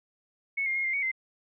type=tone with pitch steps; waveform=sine; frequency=2204 / 2121 / 2147 / 2099 / 2235 / 2074 Hz; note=C#7 / C7 / C7 / C7 / C#7 / C7; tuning=-11 / +23 / +44 / +5 / +14 / -16 cents; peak=-26 dBFS; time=0.57-1.116 s; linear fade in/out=10 ms; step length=91 ms; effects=none